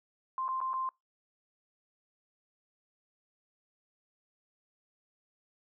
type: tone with dropouts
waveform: sine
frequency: 1046.5 Hz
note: C6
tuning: in tune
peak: -31 dBFS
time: 0.38-0.89 s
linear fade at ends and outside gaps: 1 ms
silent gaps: 0.481-0.488 / 0.604-0.613 / 0.733-0.739 s
effects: noise-tail reverb RT60 0.2 s tail -26 dB re dry